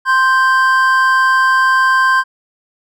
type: tone pair together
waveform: triangle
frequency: 1046.5 / 1568 Hz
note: C6 / G6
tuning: 0 / 0 cents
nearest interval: perfect fifth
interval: 700 cents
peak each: -10 dBFS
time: 0.05-2.24 s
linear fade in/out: 50 ms
effects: none